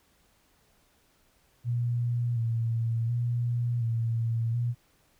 sine tone with vibrato, 117.4 Hz, A#2, 13 cents sharp, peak -25 dBFS, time 1.64-4.75 s, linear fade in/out 50 ms, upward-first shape square, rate 0.69 Hz, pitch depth 37 cents each way, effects pink hiss -66 dBFS RMS until 5.19 s

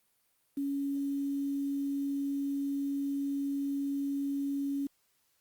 sine tone with quantisation, 279.6 Hz, C#4, 15 cents sharp, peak -30 dBFS, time 0.57-4.87 s, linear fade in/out 5 ms, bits 9, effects white hiss -73 dBFS RMS until 5.4 s + Opus 32 kbps

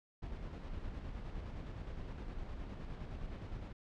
brown noise with tremolo, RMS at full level -43 dBFS, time 0.22-3.73 s, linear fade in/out 10 ms, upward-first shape square, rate 9.7 Hz, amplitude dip 30%, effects low-pass 4000 Hz 12 dB/octave

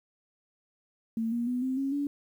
sine tone with pitch steps, 226 / 236.8 / 248.2 / 260.1 / 272.5 / 285.6 Hz, A3 / A#3 / B3 / C4 / C#4 / D4, +47 / +27 / +9 / -10 / -29 / -48 cents, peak -27 dBFS, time 1.17-2.07 s, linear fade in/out 2 ms, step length 150 ms, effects 10-bit

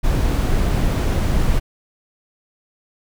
brown noise, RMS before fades -17 dBFS, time 0.03-1.6 s, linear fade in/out 20 ms, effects none

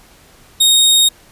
sawtooth tone, 3729 Hz, A#7, in tune, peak -5 dBFS, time 0.6-1.09 s, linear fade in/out 10 ms, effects pink hiss -46 dBFS RMS until 1.31 s + resampled to 32000 Hz

